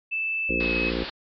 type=tone with pitch glide; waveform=sine; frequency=2637 to 2566 Hz; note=E7 to E7; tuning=0 to -47 cents; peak=-24 dBFS; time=0.11-0.91 s; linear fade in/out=20 ms; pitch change=-47 cents; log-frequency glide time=0.49-0.76 s
type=harmonic tone; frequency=58.3 Hz; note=A#1; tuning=1 cent sharp; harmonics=1 / 3 / 4 / 5 / 6 / 7 / 8 / 9; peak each=-32 / -35 / -33 / -32 / -32 / -35 / -35 / -34 dBFS; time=0.49-1.04 s; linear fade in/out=5 ms
type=low-pass noise; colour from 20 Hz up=white; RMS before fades=-35 dBFS; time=0.6-1.1 s; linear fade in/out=5 ms; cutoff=4800 Hz; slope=96 dB/octave
effects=MP3 64 kbps